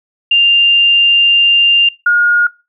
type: tone pair in turn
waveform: sine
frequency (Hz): 2794 / 1431.3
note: F7 / F6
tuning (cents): 0 / +42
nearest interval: octave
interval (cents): 1158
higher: first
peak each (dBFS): -6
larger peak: neither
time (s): 0.31-1.89 / 2.06-2.47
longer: first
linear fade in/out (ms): 5
effects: noise-tail reverb RT60 0.3 s tail -24 dB re dry